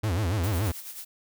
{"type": "tone with vibrato", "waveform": "45% pulse", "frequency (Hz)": 95.5, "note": "G2", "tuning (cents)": -45, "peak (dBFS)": -24, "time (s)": [0.03, 0.72], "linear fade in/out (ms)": 10, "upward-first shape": "sine", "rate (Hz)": 7, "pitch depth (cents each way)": 260}
{"type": "noise with tremolo", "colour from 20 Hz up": "blue", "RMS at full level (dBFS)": -38, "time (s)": [0.43, 1.05], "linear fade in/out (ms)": 10, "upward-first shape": "sine", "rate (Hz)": 9.3, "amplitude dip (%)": 55}
{"effects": []}